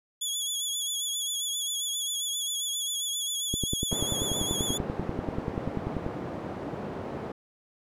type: tone with vibrato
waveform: 20% pulse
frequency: 3388 Hz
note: G#7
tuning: 34 cents sharp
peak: -23 dBFS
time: 0.21-4.78 s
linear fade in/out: 10 ms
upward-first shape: triangle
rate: 7.5 Hz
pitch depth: 62 cents each way
type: click train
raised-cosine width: 3 ms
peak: -16 dBFS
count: 27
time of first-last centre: 3.54-6.064 s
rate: 10.3 Hz
type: band-pass noise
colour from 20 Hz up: white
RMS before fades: -36 dBFS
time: 3.91-7.32 s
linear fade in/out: 5 ms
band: 100 to 530 Hz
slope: 12 dB/octave
effects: none